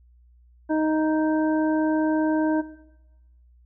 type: harmonic tone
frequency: 311.7 Hz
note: D#4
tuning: 3 cents sharp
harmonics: 1 / 2 / 3 / 5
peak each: -21 / -27 / -31 / -35 dBFS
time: 0.69-2.62 s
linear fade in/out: 20 ms
effects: noise-tail reverb RT60 1.0 s tail -17 dB re dry + added 60 Hz sine -52 dBFS peak until 3.65 s